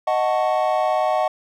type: chord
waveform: triangle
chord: D# half-diminished seventh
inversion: none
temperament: equal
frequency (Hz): 622.3 / 740 / 880 / 1108.7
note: D#5 / F#5 / A5 / C#6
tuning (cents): 0 / 0 / 0 / 0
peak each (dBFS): -19 / -19 / -25 / -25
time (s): 0.07-1.28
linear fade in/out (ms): 5
effects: none